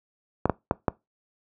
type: clicks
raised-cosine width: 1 ms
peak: -6 dBFS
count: 4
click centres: 0.456 / 0.497 / 0.711 / 0.882 s
effects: noise-tail reverb RT60 0.2 s tail -22 dB re dry + high-pass 60 Hz 12 dB/octave